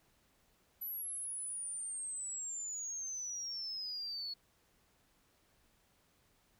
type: exponential sweep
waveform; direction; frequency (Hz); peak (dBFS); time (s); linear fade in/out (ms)
sine; down; 11970 to 4357; -38; 0.81-4.34; 10
effects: tanh soft clip ceiling -34 dBFS + pink hiss -72 dBFS RMS until 6.59 s